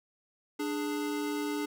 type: tone pair together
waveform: square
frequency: 295.4 / 415.3 Hz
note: D4 / G#4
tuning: +10 / 0 cents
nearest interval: tritone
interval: 590 cents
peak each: -33 / -37 dBFS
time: 0.59-1.66 s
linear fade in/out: 10 ms
effects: none